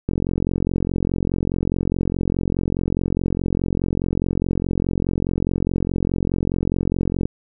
click train, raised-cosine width 3 ms, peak -8 dBFS, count 322, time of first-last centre 0.09-7.255 s, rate 44.8 Hz, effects none

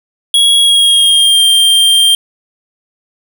square tone with pitch glide, 3322 to 3179 Hz, G#7 to G7, 0 to +24 cents, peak -6 dBFS, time 0.34-2.15 s, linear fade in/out 2 ms, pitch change -76 cents, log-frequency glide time 0.59-1.45 s, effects none

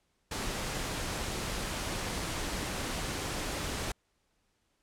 pink noise, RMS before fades -35 dBFS, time 0.31-3.92 s, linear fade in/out 5 ms, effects pink hiss -75 dBFS RMS until 4.82 s + low-pass 10000 Hz 12 dB/octave

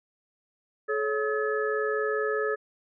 sine tone cluster, 429.3 / 554 / 1279 / 1714 Hz, A4 / C#5 / D#6 / A6, -43 / -1 / +47 / -46 cents, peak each -27 / -33 / -33 / -32 dBFS, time 0.88-2.56 s, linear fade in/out 20 ms, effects none

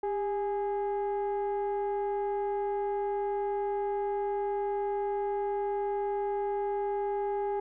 sine tone pair together, 400.5 / 830.6 Hz, G4 / G#5, +37 / 0 cents, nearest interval octave + minor second, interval 1263 cents, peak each -28 / -31 dBFS, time 0.03-7.6 s, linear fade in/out 5 ms, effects tanh soft clip ceiling -25 dBFS

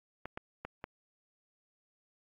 clicks, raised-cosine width 0.5 ms, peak -24 dBFS, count 4, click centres 0.256 / 0.375 / 0.65 / 0.841 s, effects AAC 48 kbps

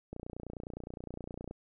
click train, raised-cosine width 2 ms, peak -28 dBFS, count 42, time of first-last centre 0.13-1.51 s, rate 29.7 Hz, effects none

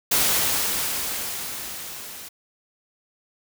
white noise with level ramp, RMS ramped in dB -19 to -39 dBFS, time 0.11-2.29 s, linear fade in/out 10 ms, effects none

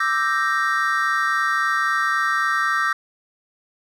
triangle chord, E half-diminished seventh, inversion third, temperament equal, 1174.7 / 1318.5 / 1568 / 1864.7 Hz, D6 / E6 / G6 / Bb6, 0 / 0 / 0 / 0 cents, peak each -22 dBFS, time 0-2.93 s, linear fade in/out 5 ms, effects none

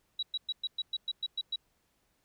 sine tone bursts, 3891 Hz, B7, 27 cents flat, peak -30 dBFS, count 10, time 0.19-1.56 s, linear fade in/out 5 ms, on 38 ms, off 110 ms, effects pink hiss -74 dBFS RMS until 2.24 s

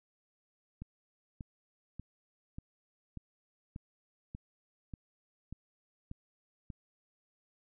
click train, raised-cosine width 5 ms, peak -30 dBFS, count 11, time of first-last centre 0.82-6.702 s, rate 1.7 Hz, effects none

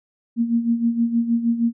sine tone with tremolo, 233.1 Hz, A#3, in tune, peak -14 dBFS, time 0.36-1.73 s, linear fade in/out 50 ms, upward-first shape sine, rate 6.4 Hz, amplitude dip 70%, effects none

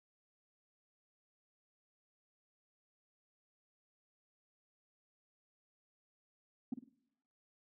sine tone with echo, 249.6 Hz, B3, 19 cents sharp, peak -32 dBFS, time 6.72-6.74 s, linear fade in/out 5 ms, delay 51 ms, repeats 4, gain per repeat -9 dB, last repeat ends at 6.944 s, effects noise-tail reverb RT60 0.9 s tail -23 dB re dry + tanh soft clip ceiling -32 dBFS

